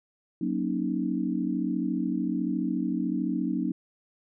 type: chord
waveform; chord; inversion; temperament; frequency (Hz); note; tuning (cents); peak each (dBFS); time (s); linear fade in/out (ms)
sine; D# minor seventh; first; equal with one note detuned; 185 / 235.9 / 277.2 / 311.1; F#3 / A#3 / C#4 / D#4; 0 / +21 / 0 / 0; -31; 0.41-3.72; 5
effects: none